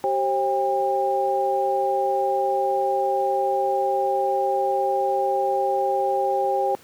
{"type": "tone cluster", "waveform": "sine", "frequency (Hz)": [387.4, 536, 802], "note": ["G4", "C5", "G5"], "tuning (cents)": [-20, 42, 39], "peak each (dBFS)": [-26, -24, -22], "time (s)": [0.04, 6.75], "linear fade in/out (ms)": 0, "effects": ["pink hiss -50 dBFS RMS until 6.83 s", "high-pass 150 Hz 12 dB/octave"]}